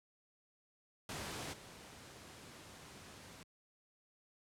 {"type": "noise with level steps", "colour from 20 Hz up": "pink", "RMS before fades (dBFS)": [-43, -54], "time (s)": [1.09, 3.43], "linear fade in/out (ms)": 2, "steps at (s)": 1.52, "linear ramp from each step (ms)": 20, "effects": ["high-pass 80 Hz 12 dB/octave", "low-pass 10000 Hz 12 dB/octave"]}